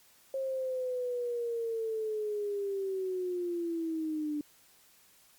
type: linear sweep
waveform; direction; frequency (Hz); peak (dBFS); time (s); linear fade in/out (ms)
sine; down; 538 to 293.7; -31; 0.34-4.41; 2
effects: white hiss -62 dBFS RMS until 5.38 s + Opus 48 kbps